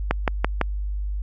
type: click train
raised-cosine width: 0.5 ms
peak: -4 dBFS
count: 4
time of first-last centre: 0.11-0.613 s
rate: 5.96 Hz
effects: added 50 Hz sine -24 dBFS peak until 1.22 s